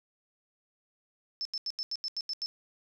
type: tone bursts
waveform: sine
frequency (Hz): 5274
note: E8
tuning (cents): 0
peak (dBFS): -31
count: 9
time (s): 1.41-2.46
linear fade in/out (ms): 0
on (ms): 42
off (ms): 84
effects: none